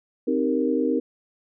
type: chord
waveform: sine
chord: C minor seventh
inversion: none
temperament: equal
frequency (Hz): 261.6 / 311.1 / 392 / 466.2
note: C4 / Eb4 / G4 / Bb4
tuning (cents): 0 / 0 / 0 / 0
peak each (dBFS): -24 / -25 / -29 / -25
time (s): 0.27-1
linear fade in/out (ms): 10
effects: none